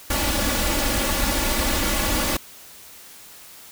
pink noise with comb filter, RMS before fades -22 dBFS, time 0.1-2.37 s, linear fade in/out 5 ms, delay 3.5 ms, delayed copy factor +0.75, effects white hiss -44 dBFS RMS until 3.71 s

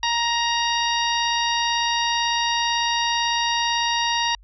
harmonic tone, 938 Hz, A#5, 11 cents sharp, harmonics 1 / 2 / 3 / 4 / 5 / 6, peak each -23 / -27 / -27 / -27 / -31 / -31 dBFS, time 0.03-4.35 s, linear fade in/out 2 ms, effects added 47 Hz sine -46 dBFS peak until 4.43 s

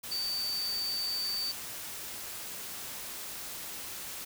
sine tone in noise, 4590 Hz, D8, 40 cents flat, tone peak -31 dBFS, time 0.11-1.52 s, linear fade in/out 10 ms, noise white, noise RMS -41 dBFS, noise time 0.03-4.25 s, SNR +7 dB, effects none

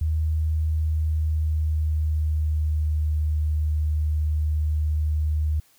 sine tone with pitch glide, 78.3 to 76.42 Hz, D#2 to D#2, +11 to -31 cents, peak -20 dBFS, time 0.01-5.6 s, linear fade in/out 5 ms, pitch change -42 cents, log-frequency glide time 0.71-3.12 s, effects white hiss -59 dBFS RMS until 5.78 s

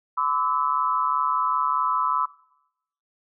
sine tone cluster, 1013 / 1156 / 1301 Hz, B5 / D6 / E6, +44 / -28 / -23 cents, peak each -24 / -27 / -25 dBFS, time 0.17-2.26 s, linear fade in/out 10 ms, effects noise-tail reverb RT60 0.8 s tail -20 dB re dry

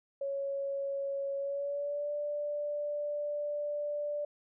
sine tone with pitch glide, 554.4 to 587.4 Hz, C#5 to D5, 0 to 0 cents, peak -32 dBFS, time 0.21-4.25 s, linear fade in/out 5 ms, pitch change +100 cents, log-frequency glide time 1.37-2.12 s, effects none

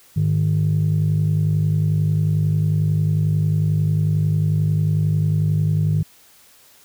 sine tone pair together, 103.7 / 154.84 Hz, G#2 / D#3, -2 / -8 cents, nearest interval perfect fifth, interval 694 cents, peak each -18 / -16 dBFS, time 0.16-6.03 s, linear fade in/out 10 ms, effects tanh soft clip ceiling -11 dBFS + white hiss -51 dBFS RMS until 6.84 s

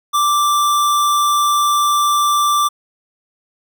square tone, 1174.7 Hz, D6, in tune, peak -13 dBFS, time 0.13-2.69 s, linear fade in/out 20 ms, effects none

